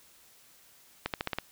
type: accelerating click train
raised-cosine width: 0.3 ms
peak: -14 dBFS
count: 6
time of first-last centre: 1.06-1.386 s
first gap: 78 ms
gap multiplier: 0.91
effects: white hiss -59 dBFS RMS until 1.51 s